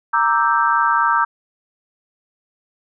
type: chord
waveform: sine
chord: E half-diminished seventh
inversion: second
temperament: equal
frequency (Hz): 932.3 / 1174.7 / 1318.5 / 1568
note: Bb5 / D6 / E6 / G6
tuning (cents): 0 / 0 / 0 / 0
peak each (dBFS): -18 / -19 / -19 / -20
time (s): 0.13-1.25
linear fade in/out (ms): 10
effects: none